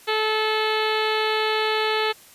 harmonic tone, 434.2 Hz, A4, 23 cents flat, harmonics 1 / 2 / 3 / 4 / 5 / 6 / 7 / 8 / 9 / 10, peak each -24 / -27 / -29 / -30 / -31 / -32 / -32 / -33 / -34 / -34 dBFS, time 0.07-2.13 s, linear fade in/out 20 ms, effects white hiss -49 dBFS RMS until 2.34 s + resampled to 32000 Hz

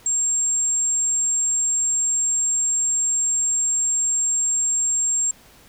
sine tone, 7459 Hz, A#8, in tune, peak -18 dBFS, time 0.06-5.31 s, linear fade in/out 2 ms, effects pink hiss -50 dBFS RMS until 5.68 s

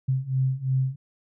sine beating tone pair, 130 / 132.9 Hz, C3 / C3, -11 / +27 cents, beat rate 2.9 Hz, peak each -26 / -24 dBFS, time 0.08-0.96 s, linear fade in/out 10 ms, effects none

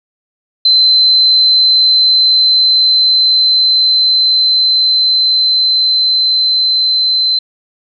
sine tone with level ramp, 4071 Hz, C8, 48 cents flat, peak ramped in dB -5 to -9 dBFS, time 0.65-7.39 s, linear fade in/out 5 ms, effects none

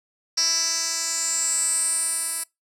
10% pulse tone with band-pass filter sweep, 329.6 Hz, E4, in tune, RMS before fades -24 dBFS, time 0.37-2.44 s, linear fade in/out 10 ms, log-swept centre 5600 to 10000 Hz, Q 9.8, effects noise-tail reverb RT60 0.2 s tail -25 dB re dry

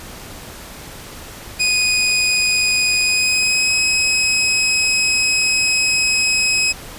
20% pulse tone with pitch glide, 2489 to 2544 Hz, D#7 to D#7, 0 to +38 cents, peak -9 dBFS, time 1.59-6.73 s, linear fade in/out 20 ms, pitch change +38 cents, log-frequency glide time 2.99-3.73 s, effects pink hiss -35 dBFS RMS until 6.98 s + resampled to 32000 Hz

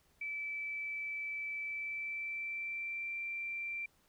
sine tone with pitch glide, 2313 to 2355 Hz, D7 to D7, -27 to +4 cents, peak -37 dBFS, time 0.21-3.86 s, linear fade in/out 5 ms, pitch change +31 cents, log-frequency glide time 1.61-3.17 s, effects pink hiss -71 dBFS RMS until 4.08 s

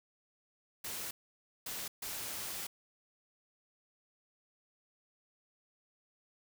white noise bursts at uneven times, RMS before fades -41 dBFS, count 3, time 0.84-1.11 / 1.66-1.88 / 2.02-2.67 s, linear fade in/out 5 ms, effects none

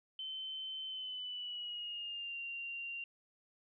sine tone with pitch glide, 3074 to 2770 Hz, G7 to F7, -35 to -15 cents, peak -40 dBFS, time 0.19-3.04 s, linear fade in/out 2 ms, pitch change -180 cents, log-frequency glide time 0.87-2.38 s, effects none

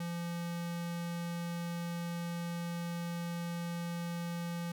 square tone with notch filter, 171.2 Hz, F3, 34 cents flat, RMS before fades -38 dBFS, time 0-4.72 s, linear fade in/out 5 ms, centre 370 Hz, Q 1.6, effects none

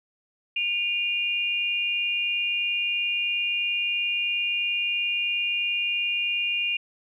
sine tone pair together, 2443 / 2800 Hz, D#7 / F7, -32 / +4 cents, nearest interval major second, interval 236 cents, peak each -26 dBFS, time 0.56-6.77 s, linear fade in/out 5 ms, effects none

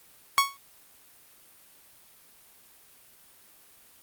sawtooth tone with exponential decay, 1108.7 Hz, C#6, in tune, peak -11 dBFS, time 0.38-0.57 s, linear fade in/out 0 ms, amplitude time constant 41 ms, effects white hiss -56 dBFS RMS until 4.02 s + Opus 32 kbps

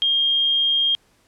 sine tone, 3222 Hz, G7, 47 cents sharp, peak -16 dBFS, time 0.02-0.95 s, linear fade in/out 0 ms, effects pink hiss -60 dBFS RMS until 1.27 s + low-pass 11000 Hz 12 dB/octave

